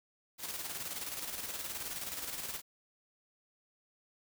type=noise with tremolo; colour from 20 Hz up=white; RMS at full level=-39 dBFS; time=0.38-2.62 s; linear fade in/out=50 ms; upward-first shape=square; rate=19 Hz; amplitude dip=45%; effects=none